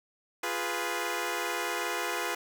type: chord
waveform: 10% pulse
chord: F diminished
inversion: none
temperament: equal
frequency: 349.2 / 415.3 / 493.9 Hz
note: F4 / Ab4 / Cb5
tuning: 0 / 0 / 0 cents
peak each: -26 / -27 / -26 dBFS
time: 0.43-2.35 s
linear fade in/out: 5 ms
effects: none